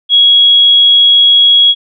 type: tone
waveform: sine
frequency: 3322 Hz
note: G#7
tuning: in tune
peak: -3 dBFS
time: 0.09-1.75 s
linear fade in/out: 50 ms
effects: none